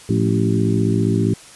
harmonic tone with a mistuned harmonic, 55.1 Hz, A1, 3 cents sharp, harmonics 2 / 3 / 4 / 5 / 6 / 7, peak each -19 / -21 / -22 / -23 / -24 / -24 dBFS, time 0.09-1.34 s, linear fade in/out 5 ms, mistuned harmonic 3, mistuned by +95 cents, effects white hiss -42 dBFS RMS until 1.55 s + resampled to 24000 Hz

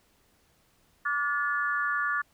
sine tone cluster, 1162 / 1433 / 1731 Hz, D6 / F6 / A6, -19 / +44 / -29 cents, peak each -30 dBFS, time 1.05-2.22 s, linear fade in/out 10 ms, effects pink hiss -66 dBFS RMS until 2.33 s

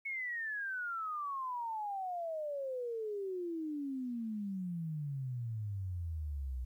sine exponential sweep, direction down, 2217 to 60.9 Hz, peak -36 dBFS, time 0.05-6.65 s, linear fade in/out 10 ms, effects 12-bit

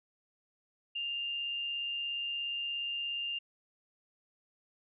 sine tone with amplitude modulation, 2800 Hz, F7, 4 cents sharp, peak -32 dBFS, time 0.95-3.39 s, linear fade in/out 10 ms, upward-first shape sine, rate 137 Hz, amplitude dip 30%, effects none

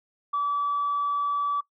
sine tone, 1151 Hz, D6, 35 cents flat, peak -22 dBFS, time 0.33-1.61 s, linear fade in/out 10 ms, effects noise-tail reverb RT60 0.1 s tail -22 dB re dry + tanh soft clip ceiling -19 dBFS

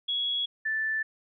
sine tone pair in turn, 3344 / 1759.2 Hz, G#7 / A6, +11 / -1 cents, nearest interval major seventh, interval 1112 cents, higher first, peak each -26 dBFS, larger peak neither, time 0.08-0.46 / 0.65-1.03 s, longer neither, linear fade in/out 10 ms, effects none

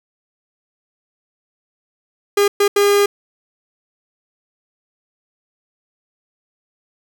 45% pulse tone bursts at uneven times, 405.8 Hz, G#4, 40 cents flat, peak -11 dBFS, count 3, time 2.37-2.48 / 2.6-2.68 / 2.76-3.06 s, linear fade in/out 5 ms, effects none

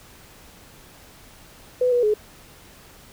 sine tone with pitch steps, 499.9 / 485.9 / 423.3 Hz, B4 / B4 / G#4, +21 / -28 / +33 cents, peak -16 dBFS, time 1.81-2.14 s, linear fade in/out 5 ms, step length 110 ms, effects pink hiss -48 dBFS RMS until 3.12 s

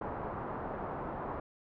white low-pass noise, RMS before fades -39 dBFS, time 0.01-1.4 s, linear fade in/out 5 ms, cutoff 1100 Hz, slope 24 dB/octave, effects none

